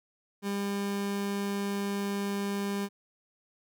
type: tone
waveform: 30% pulse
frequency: 200.4 Hz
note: G3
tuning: 38 cents sharp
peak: -27 dBFS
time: 0.42-2.89 s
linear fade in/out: 50 ms
effects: none